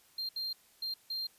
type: tone bursts at uneven times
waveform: triangle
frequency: 4186 Hz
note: C8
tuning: in tune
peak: -33 dBFS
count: 4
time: 0.18-0.29 / 0.36-0.53 / 0.82-0.94 / 1.1-1.27 s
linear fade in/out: 5 ms
effects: white hiss -64 dBFS RMS until 1.38 s + resampled to 32000 Hz